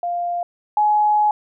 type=tone pair in turn; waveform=sine; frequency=698.5 / 842.1 Hz; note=F5 / G#5; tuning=0 / +24 cents; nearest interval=minor third; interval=324 cents; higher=second; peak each=-20 / -13 dBFS; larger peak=second; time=0.03-0.43 / 0.77-1.31 s; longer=second; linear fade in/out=2 ms; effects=none